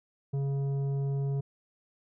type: tone with tanh clipping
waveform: triangle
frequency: 138.59 Hz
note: C#3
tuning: in tune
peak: -29 dBFS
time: 0.33-1.41 s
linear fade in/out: 10 ms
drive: 13 dB
effects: none